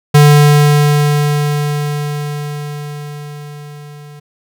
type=tone with level ramp; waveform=square; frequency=147.1 Hz; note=D3; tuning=3 cents sharp; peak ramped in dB=-3 to -33 dBFS; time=0.14-4.2 s; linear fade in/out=10 ms; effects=none